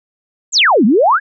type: exponential two-way sweep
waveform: sine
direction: down then up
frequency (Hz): 7902 to 194.2 to 1755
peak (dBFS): -7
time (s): 0.52-1.2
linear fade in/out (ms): 50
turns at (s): 0.85
effects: none

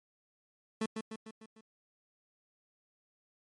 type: tone with echo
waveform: 30% pulse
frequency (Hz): 220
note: A3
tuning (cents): 0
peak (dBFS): -28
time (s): 0.81-0.86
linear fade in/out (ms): 5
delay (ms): 150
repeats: 5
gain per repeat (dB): -5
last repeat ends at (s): 1.61
effects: MP3 48 kbps

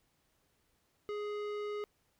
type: tone with tanh clipping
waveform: sine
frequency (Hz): 416.4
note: G#4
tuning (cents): +5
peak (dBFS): -38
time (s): 1.09-1.84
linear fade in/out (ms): 0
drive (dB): 16
effects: pink hiss -75 dBFS RMS until 2.19 s

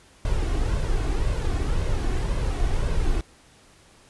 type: noise with flanger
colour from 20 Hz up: brown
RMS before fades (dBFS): -23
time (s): 0.25-3.21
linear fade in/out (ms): 2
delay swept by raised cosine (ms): 1.9 to 2.75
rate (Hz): 1.9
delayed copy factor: +0.5
effects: pink hiss -54 dBFS RMS until 4.09 s + resampled to 24000 Hz

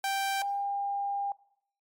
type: tone pair in turn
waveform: sawtooth / sine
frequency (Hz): 784 / 801.9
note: G5 / G5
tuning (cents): 0 / +39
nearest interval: unison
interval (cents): 39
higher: second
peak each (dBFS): -24 / -29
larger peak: first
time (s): 0.04-0.42 / 0.42-1.32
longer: second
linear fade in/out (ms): 2
effects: noise-tail reverb RT60 0.7 s tail -21 dB re dry + MP3 64 kbps

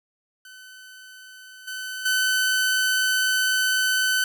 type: tone with level steps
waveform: sawtooth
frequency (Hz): 1516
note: F#6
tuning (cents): +42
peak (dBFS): -39 / -27 / -16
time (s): 0.45-4.24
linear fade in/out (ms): 2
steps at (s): 1.67 / 2.05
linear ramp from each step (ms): 10
effects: none

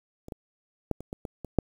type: clicks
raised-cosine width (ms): 2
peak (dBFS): -28 / -22 / -13 / -26 / -21 / -21 / -23 / -7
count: 8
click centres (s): 0.284 / 0.322 / 0.913 / 1.006 / 1.129 / 1.252 / 1.447 / 1.587
effects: 8-bit

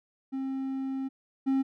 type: tone pair in turn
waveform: triangle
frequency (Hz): 267 / 268.1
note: C4 / C4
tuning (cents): +35 / +42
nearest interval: unison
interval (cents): 7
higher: second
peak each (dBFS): -28 / -21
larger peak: second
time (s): 0.32-1.09 / 1.46-1.63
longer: first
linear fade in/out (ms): 20
effects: none

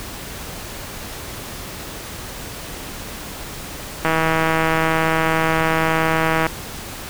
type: click train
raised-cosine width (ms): 0.5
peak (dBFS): -3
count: 390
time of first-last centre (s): 4.05-6.466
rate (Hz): 161
effects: pink hiss -32 dBFS RMS until 7.09 s

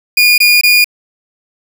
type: tone bursts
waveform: 30% pulse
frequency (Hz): 2434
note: D#7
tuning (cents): -39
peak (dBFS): -3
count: 3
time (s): 0.17-0.844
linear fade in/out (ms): 5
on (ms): 210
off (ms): 22
effects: none

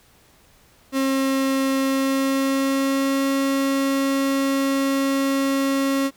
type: tone with pitch glide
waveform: 35% pulse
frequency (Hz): 268.8 to 273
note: C4 to C#4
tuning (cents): +47 to -26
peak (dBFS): -17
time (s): 0.92-6.11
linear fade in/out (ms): 50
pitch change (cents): +27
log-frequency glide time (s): 1.8-3.28
effects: pink hiss -55 dBFS RMS until 6.16 s

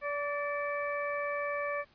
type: harmonic tone with a mistuned harmonic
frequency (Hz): 577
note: D5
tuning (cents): -31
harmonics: 1 / 2 / 3 / 4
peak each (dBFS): -34 / -37 / -39 / -40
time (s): 0.01-1.85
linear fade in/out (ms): 50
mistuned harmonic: 3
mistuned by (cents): +34
effects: pink hiss -64 dBFS RMS until 1.94 s + resampled to 11025 Hz

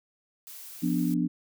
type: noise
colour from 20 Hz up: blue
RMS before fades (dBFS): -44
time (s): 0.47-1.14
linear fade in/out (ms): 0
type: chord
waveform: sine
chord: B diminished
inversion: second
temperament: equal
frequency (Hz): 174.61 / 246.9 / 293.7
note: F3 / B3 / D4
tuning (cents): 0 / 0 / 0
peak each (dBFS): -28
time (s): 0.82-1.28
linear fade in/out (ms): 20
effects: none

